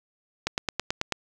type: click train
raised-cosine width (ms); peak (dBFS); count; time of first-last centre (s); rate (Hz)
0.2; -8; 7; 0.47-1.123; 9.19
effects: 8-bit